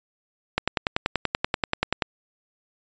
click train, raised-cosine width 0.3 ms, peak -5 dBFS, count 16, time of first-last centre 0.58-2.022 s, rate 10.4 Hz, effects resampled to 16000 Hz

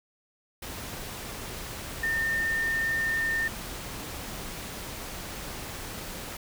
sine tone in noise, 1812 Hz, A#6, 50 cents flat, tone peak -25 dBFS, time 2.03-3.48 s, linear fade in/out 5 ms, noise pink, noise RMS -38 dBFS, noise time 0.62-6.37 s, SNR +10 dB, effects none

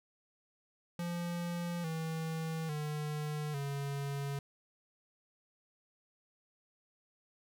square tone with pitch steps, 172.8 / 161.23 / 150.43 / 140.36 Hz, F3 / E3 / D3 / C#3, -18 / -38 / +42 / +22 cents, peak -36 dBFS, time 0.99-4.39 s, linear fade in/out 2 ms, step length 850 ms, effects none

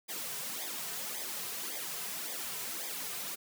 white noise with flanger, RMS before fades -39 dBFS, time 0.08-3.36 s, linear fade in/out 20 ms, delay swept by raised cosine 0.7 to 3.6 ms, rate 1.8 Hz, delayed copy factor -0.75, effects high-pass 150 Hz 12 dB/octave

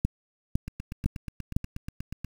two click trains, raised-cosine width 5 ms, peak -23 / -11 dBFS, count 14 / 4, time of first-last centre 0.68-2.246 / 0.05-1.565 s, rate 8.3 / 1.98 Hz, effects 7-bit

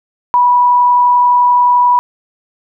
sine tone with frequency modulation, 979 Hz, B5, 15 cents flat, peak -6 dBFS, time 0.34-1.99 s, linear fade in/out 0 ms, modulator 31.5 Hz, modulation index 0.31, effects none

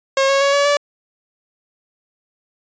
sawtooth tone with pitch steps, 541 / 549.8 / 558.8 / 567.9 / 577.2 Hz, C#5 / C#5 / C#5 / C#5 / D5, -42 / -14 / +14 / +42 / -30 cents, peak -9 dBFS, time 0.17-0.77 s, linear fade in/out 2 ms, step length 120 ms, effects resampled to 16000 Hz

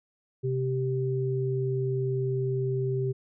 sine tone pair together, 130.15 / 390 Hz, C3 / G4, -9 / -9 cents, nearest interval octave + perfect fifth, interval 1900 cents, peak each -27 / -29 dBFS, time 0.43-3.13 s, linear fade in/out 20 ms, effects none

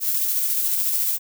violet noise with tremolo, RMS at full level -21 dBFS, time 0-1.19 s, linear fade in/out 50 ms, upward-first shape square, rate 14 Hz, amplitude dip 25%, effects none

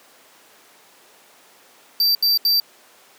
square tone bursts, 4673 Hz, D8, 9 cents flat, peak -15 dBFS, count 3, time 2-2.6 s, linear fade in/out 2 ms, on 150 ms, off 75 ms, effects pink hiss -50 dBFS RMS until 3.18 s + high-pass 400 Hz 12 dB/octave

